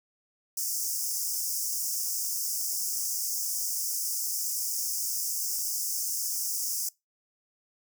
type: high-pass noise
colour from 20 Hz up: pink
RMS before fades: -31 dBFS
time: 0.57-6.89 s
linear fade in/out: 5 ms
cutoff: 5100 Hz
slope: 96 dB/octave
effects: noise-tail reverb RT60 0.2 s tail -23 dB re dry